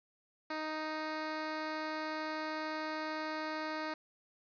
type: tone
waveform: 10% pulse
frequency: 311.1 Hz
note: D#4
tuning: in tune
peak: -28 dBFS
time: 0.5-3.94 s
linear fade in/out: 5 ms
effects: resampled to 11025 Hz + 10-bit